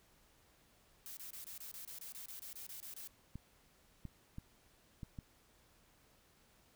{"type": "noise bursts", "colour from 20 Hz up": "blue", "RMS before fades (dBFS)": -49, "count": 15, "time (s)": [1.06, 3.074], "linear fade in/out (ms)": 0, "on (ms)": 110, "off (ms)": 26}
{"type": "clicks", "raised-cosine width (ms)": 5, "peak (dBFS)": -33, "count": 5, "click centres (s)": [3.356, 4.053, 4.384, 5.032, 5.188]}
{"effects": ["pink hiss -69 dBFS RMS until 6.75 s"]}